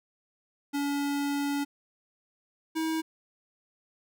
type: tone pair in turn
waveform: square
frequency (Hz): 284.5 / 320.4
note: C#4 / E4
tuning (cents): +45 / -49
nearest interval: major second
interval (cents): 206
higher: second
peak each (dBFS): -28 / -28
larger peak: neither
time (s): 0.73-1.65 / 2.75-3.02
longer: first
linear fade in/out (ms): 20
effects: none